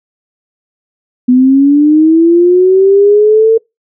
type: linear sweep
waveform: sine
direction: up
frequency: 246.9 to 453.3 Hz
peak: -3 dBFS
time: 1.28-3.58 s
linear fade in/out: 10 ms
effects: noise-tail reverb RT60 0.2 s tail -25 dB re dry